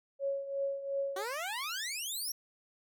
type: tone with tremolo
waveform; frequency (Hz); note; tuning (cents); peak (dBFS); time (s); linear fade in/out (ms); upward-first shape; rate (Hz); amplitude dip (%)
sine; 553; C#5; -4; -29; 0.19-1.25; 50; triangle; 2.8; 75
type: exponential sweep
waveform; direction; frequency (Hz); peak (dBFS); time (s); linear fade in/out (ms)
15% pulse; up; 365.8 to 5800; -29; 1.16-2.32; 5
effects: none